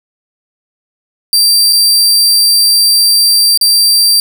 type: tone with dropouts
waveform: sawtooth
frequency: 4699 Hz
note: D8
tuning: in tune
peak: -3 dBFS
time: 1.33-4.2 s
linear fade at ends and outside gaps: 1 ms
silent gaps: 1.726-1.73 / 3.575-3.612 s
effects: none